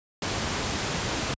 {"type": "noise", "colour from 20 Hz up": "pink", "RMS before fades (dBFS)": -28, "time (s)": [0.22, 1.34], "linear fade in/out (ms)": 2, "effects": ["high-pass 60 Hz 12 dB/octave", "resampled to 16000 Hz"]}